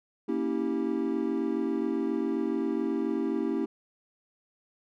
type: chord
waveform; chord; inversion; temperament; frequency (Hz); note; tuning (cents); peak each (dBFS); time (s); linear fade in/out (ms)
triangle; A# diminished seventh; none; equal with one note detuned; 233.1 / 277.2 / 324.5 / 392; A#3 / C#4 / E4 / G4; 0 / 0 / -27 / 0; -31 / -30 / -29 / -31; 0.28-3.66; 10
effects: none